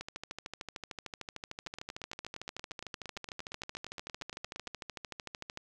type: two click trains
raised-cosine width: 0.2 ms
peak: -23 / -24 dBFS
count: 75 / 27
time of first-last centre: 0.01-5.574 / 1.67-4.676 s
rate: 13.3 / 8.65 Hz
effects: none